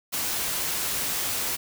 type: noise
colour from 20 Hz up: white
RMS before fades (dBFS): -28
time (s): 0.12-1.57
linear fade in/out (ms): 20
effects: none